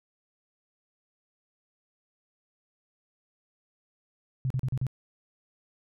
sine tone bursts, 130 Hz, C3, 11 cents flat, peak -25 dBFS, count 5, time 4.45-4.867 s, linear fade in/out 0 ms, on 53 ms, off 38 ms, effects none

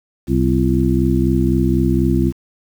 harmonic tone with a mistuned harmonic, 64 Hz, C2, 38 cents flat, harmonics 1 / 2 / 3 / 4 / 5, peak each -19 / -19 / -19 / -19 / -19 dBFS, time 0.27-2.33 s, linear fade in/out 50 ms, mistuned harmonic 5, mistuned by +100 cents, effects 7-bit

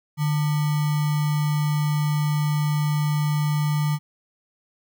sine tone with sample-and-hold, 150 Hz, D3, 37 cents sharp, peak -19 dBFS, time 0.17-3.99 s, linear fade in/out 50 ms, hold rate 1050 Hz, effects none

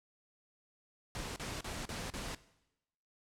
pink noise bursts, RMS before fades -41 dBFS, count 5, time 1.15-2.348 s, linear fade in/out 0 ms, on 210 ms, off 37 ms, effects noise-tail reverb RT60 0.9 s tail -18 dB re dry + low-pass 9000 Hz 12 dB/octave

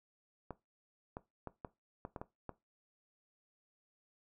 clicks, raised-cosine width 1 ms, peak -28 dBFS, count 8, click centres 0.507 / 1.169 / 1.473 / 1.648 / 2.051 / 2.162 / 2.215 / 2.493 s, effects noise-tail reverb RT60 0.2 s tail -17 dB re dry

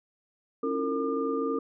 sine tone cluster, 274 / 322.3 / 346.2 / 456.5 / 1203 Hz, C#4 / E4 / F4 / A#4 / D6, -20 / -39 / -15 / -36 / +41 cents, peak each -31 / -38 / -38 / -29 / -35 dBFS, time 0.63-1.59 s, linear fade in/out 5 ms, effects none

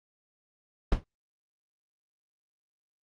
brown noise with exponential decay, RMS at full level -18 dBFS, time 0.92-1.04 s, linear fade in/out 2 ms, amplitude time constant 24 ms, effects low-pass 5000 Hz 12 dB/octave + Opus 24 kbps

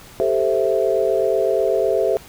sine chord, A minor seventh, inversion third, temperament equal, 392 / 440 / 523.3 / 659.3 Hz, G4 / A4 / C5 / E5, 0 / 0 / 0 / 0 cents, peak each -21 dBFS, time 0.2-2.17 s, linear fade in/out 0 ms, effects pink hiss -43 dBFS RMS until 2.28 s

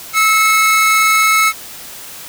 45% pulse tone pair together, 1302.5 / 2178 Hz, E6 / C#7, -21 / -31 cents, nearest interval major sixth, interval 890 cents, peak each -12 dBFS, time 0.13-1.53 s, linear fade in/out 50 ms, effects white hiss -32 dBFS RMS until 2.28 s

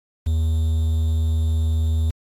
triangle tone with quantisation, 79.8 Hz, D#2, 44 cents sharp, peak -15 dBFS, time 0.26-2.11 s, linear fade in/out 10 ms, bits 7, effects AAC 64 kbps

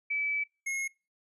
sine / square tone pair in turn, 2301 / 2164 Hz, D7 / C#7, -36 / -42 cents, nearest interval minor second, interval 106 cents, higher first, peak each -28 / -31 dBFS, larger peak first, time 0.1-0.44 / 0.66-0.88 s, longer first, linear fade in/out 10 ms, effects noise-tail reverb RT60 0.3 s tail -24 dB re dry + resampled to 24000 Hz

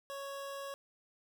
25% pulse tone, 554.4 Hz, C#5, in tune, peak -37 dBFS, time 0.1-0.74 s, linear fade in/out 0 ms, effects none

